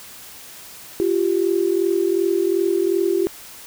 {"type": "tone pair together", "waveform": "sine", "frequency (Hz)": [346.1, 388.8], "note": ["F4", "G4"], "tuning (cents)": [-16, -14], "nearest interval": "major second", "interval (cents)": 202, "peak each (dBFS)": -19, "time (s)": [1, 3.27], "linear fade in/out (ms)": 0, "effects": ["white hiss -40 dBFS RMS until 3.66 s"]}